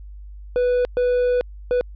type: tone bursts at uneven times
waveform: triangle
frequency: 493.9 Hz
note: B4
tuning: in tune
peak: -14 dBFS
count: 3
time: 0.56-0.85 / 0.97-1.41 / 1.71-1.81 s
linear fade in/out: 0 ms
effects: added 50 Hz sine -35 dBFS peak until 1.95 s + resampled to 11025 Hz